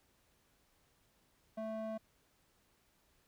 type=tone with band-pass filter; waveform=square; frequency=220 Hz; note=A3; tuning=in tune; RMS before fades=-41 dBFS; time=1.57-1.98 s; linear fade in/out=10 ms; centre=530 Hz; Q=4.1; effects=pink hiss -73 dBFS RMS until 3.27 s